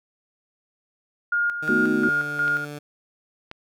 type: tone with tremolo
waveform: sine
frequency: 1419 Hz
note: F6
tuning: 27 cents sharp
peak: -19 dBFS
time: 1.32-2.65 s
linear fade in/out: 5 ms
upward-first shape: square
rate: 2.8 Hz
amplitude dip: 60%
type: tone with pitch glide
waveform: 15% pulse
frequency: 153.8 to 147.02 Hz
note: D#3 to D3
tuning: -20 to +2 cents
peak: -27 dBFS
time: 1.62-2.79 s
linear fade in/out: 10 ms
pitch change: -78 cents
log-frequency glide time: 1.92-2.08 s
type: chord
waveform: sine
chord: B dominant seventh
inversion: third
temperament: equal with one note detuned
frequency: 220 / 246.9 / 310.2 / 370 Hz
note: A3 / B3 / D#4 / F#4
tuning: 0 / 0 / -5 / 0 cents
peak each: -25 dBFS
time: 1.69-2.09 s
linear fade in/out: 2 ms
type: clicks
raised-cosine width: 0.3 ms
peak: -20 dBFS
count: 2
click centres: 2.48 / 3.514 s
effects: none